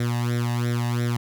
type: tone with flanger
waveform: sawtooth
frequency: 120 Hz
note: B2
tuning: 49 cents flat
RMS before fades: -24 dBFS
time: 0-1.17 s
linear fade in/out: 5 ms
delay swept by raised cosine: 0.53 to 1.1 ms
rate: 2.9 Hz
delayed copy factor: +0.8
effects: none